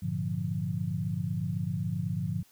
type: chord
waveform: sine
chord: G minor seventh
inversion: none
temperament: equal with one note detuned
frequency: 100.35 / 116.54 / 146.83 / 174.61 Hz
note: G2 / Bb2 / D3 / F3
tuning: +41 / 0 / 0 / 0 cents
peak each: -35 / -36 / -34 / -33 dBFS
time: 0.02-2.43 s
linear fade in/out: 10 ms
effects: white hiss -62 dBFS RMS until 2.51 s